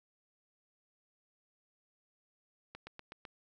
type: slowing click train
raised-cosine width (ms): 0.3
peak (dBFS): -30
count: 5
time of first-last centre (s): 2.75-3.252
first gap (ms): 120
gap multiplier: 1.03
effects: none